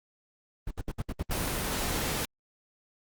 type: noise bursts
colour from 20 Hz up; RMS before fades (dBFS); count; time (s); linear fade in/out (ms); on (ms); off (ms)
brown; -31; 8; 0.67-1.437; 5; 39; 65
type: noise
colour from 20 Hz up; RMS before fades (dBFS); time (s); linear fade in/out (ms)
pink; -31; 1.31-2.25; 0
effects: Opus 24 kbps